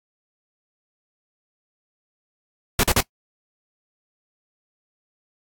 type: noise bursts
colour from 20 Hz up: pink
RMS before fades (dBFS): -17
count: 3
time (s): 2.79-3.006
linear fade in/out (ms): 2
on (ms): 44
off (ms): 42
effects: noise-tail reverb RT60 0.1 s tail -21 dB re dry + AAC 64 kbps